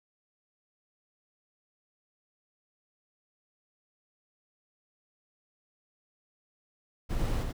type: noise with echo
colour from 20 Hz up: brown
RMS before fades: -31 dBFS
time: 7.09-7.44 s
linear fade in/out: 20 ms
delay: 89 ms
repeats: 1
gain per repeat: -2 dB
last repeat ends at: 7.529 s
effects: none